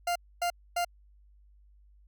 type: tone bursts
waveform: 40% pulse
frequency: 698.5 Hz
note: F5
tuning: in tune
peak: -26 dBFS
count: 3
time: 0.07-0.848 s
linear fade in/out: 5 ms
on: 86 ms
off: 260 ms
effects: added 50 Hz sine -56 dBFS peak until 2.07 s